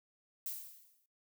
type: noise with exponential decay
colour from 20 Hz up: violet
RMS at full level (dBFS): -38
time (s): 0.46-1.06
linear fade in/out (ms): 2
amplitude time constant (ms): 130
effects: noise-tail reverb RT60 0.2 s tail -22 dB re dry